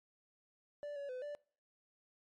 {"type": "tone with pitch steps", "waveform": "triangle", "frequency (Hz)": [584, 566, 506, 585], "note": ["D5", "C#5", "B4", "D5"], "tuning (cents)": [-10, 36, 42, -7], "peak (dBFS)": -39, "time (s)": [0.83, 1.35], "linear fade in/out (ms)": 0, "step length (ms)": 130, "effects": ["noise-tail reverb RT60 0.5 s tail -24 dB re dry", "MP3 48 kbps"]}